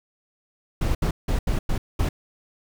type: noise bursts at uneven times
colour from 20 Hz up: brown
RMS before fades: -22 dBFS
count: 6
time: 0.81-0.95 / 1.02-1.11 / 1.28-1.39 / 1.47-1.59 / 1.69-1.78 / 1.99-2.09 s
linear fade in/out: 5 ms
effects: none